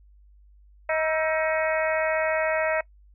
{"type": "harmonic tone with a mistuned harmonic", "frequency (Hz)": 315.7, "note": "D#4", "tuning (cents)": 25, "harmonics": [2, 3, 4, 5, 6, 7, 8], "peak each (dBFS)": [-24, -32, -33, -34, -31, -32, -36], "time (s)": [0.89, 2.81], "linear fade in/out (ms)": 5, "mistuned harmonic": 4, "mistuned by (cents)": 79, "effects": ["noise-tail reverb RT60 0.1 s tail -22 dB re dry", "added 50 Hz sine -51 dBFS peak until 3.14 s"]}